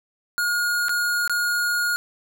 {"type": "tone with dropouts", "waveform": "square", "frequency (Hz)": 1433, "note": "F6", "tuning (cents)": 44, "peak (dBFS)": -21, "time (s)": [0.38, 1.96], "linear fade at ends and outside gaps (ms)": 0, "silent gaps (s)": [[0.884, 0.893], [1.277, 1.296]], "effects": []}